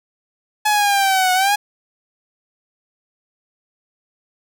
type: linear two-way sweep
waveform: sawtooth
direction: down then up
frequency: 852 to 731 to 837 Hz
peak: -10 dBFS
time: 0.65-1.56 s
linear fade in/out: 10 ms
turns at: 1.33 s
effects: none